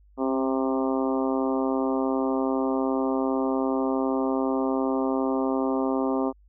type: harmonic tone with a mistuned harmonic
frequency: 132.1 Hz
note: C3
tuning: 17 cents sharp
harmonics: 2 / 3 / 4 / 5 / 6 / 7 / 8 / 9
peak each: -25 / -29 / -31 / -33 / -35 / -36 / -37 / -38 dBFS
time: 0.17-6.33 s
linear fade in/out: 50 ms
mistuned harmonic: 2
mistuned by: +17 cents
effects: added 50 Hz sine -53 dBFS peak until 6.48 s